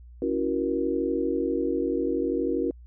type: chord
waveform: sine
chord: F# dominant seventh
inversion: second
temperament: equal with one note detuned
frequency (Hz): 277.2 / 329.6 / 370 / 472.4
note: C#4 / E4 / F#4 / A#4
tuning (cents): 0 / 0 / 0 / +23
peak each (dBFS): -29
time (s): 0.22-2.71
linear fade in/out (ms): 2
effects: added 60 Hz sine -44 dBFS peak until 2.86 s